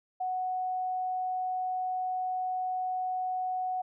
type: tone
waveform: sine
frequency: 740 Hz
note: F#5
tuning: in tune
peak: -29 dBFS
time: 0.2-3.82 s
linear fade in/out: 10 ms
effects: none